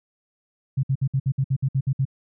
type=tone bursts; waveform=sine; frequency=134.3 Hz; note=C3; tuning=46 cents sharp; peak=-18 dBFS; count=11; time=0.77-2.053 s; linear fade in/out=10 ms; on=63 ms; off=59 ms; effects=none